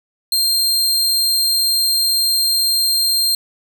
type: tone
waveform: sawtooth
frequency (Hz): 4186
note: C8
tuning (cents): 0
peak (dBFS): -11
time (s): 0.32-3.35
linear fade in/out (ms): 2
effects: none